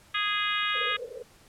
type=harmonic tone; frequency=414.2 Hz; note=G#4; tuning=5 cents flat; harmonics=3 / 4 / 5 / 6 / 7 / 8 / 9; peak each=-31 / -32 / -33 / -34 / -34 / -35 / -36 dBFS; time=0.14-0.97 s; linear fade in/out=10 ms
type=band-pass noise; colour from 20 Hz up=white; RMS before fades=-40 dBFS; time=0.74-1.23 s; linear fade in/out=5 ms; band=450 to 520 Hz; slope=96 dB/octave
effects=pink hiss -57 dBFS RMS until 1.48 s + low-pass 12000 Hz 12 dB/octave